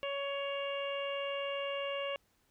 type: harmonic tone with a mistuned harmonic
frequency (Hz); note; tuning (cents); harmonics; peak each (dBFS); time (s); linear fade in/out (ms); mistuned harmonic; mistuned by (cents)
559; C#5; +14; 1 / 2 / 3 / 4 / 5 / 6; -36 / -43 / -49 / -46 / -41 / -55; 0.03-2.16; 0; 6; -30
effects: pink hiss -73 dBFS RMS until 2.5 s